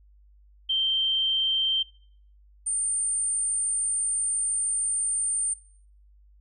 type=tone pair in turn; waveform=sine; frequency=3136 / 8947 Hz; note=G7 / C#9; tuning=0 / +15 cents; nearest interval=octave + tritone; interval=1815 cents; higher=second; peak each=-22 / -24 dBFS; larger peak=first; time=0.69-1.83 / 2.66-5.54 s; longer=second; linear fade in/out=10 ms; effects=noise-tail reverb RT60 0.6 s tail -22 dB re dry + added 50 Hz sine -53 dBFS peak until 6.4 s